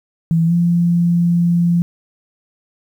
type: tone with pitch glide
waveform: sine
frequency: 164.81 to 172.11 Hz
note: E3 to F3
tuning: 0 to -25 cents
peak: -11 dBFS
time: 0.31-1.82 s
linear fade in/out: 0 ms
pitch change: +75 cents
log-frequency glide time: 0.46-0.53 s
effects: 8-bit